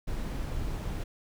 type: noise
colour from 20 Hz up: brown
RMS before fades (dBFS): -33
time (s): 0.07-1.04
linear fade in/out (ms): 10
effects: none